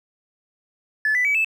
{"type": "tone with pitch steps", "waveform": "triangle", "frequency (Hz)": [1731, 1988.4, 2284, 2624], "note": ["A6", "B6", "D7", "E7"], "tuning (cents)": [-29, 11, -49, -9], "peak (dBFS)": -14, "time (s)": [1.05, 1.446], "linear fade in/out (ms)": 2, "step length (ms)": 99, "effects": ["tanh soft clip ceiling -14 dBFS"]}